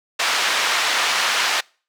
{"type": "band-pass noise", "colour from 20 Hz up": "pink", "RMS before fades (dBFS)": -20, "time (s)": [0.19, 1.61], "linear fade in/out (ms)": 10, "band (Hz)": [1100, 5100], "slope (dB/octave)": 12, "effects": ["noise-tail reverb RT60 0.4 s tail -26 dB re dry"]}